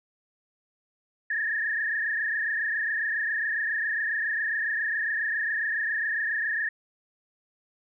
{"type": "tone with frequency modulation", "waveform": "sine", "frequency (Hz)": 1764, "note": "A6", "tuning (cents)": 4, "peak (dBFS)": -25, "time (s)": [1.3, 6.69], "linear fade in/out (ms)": 5, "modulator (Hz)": 27.3, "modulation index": 3.3, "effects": []}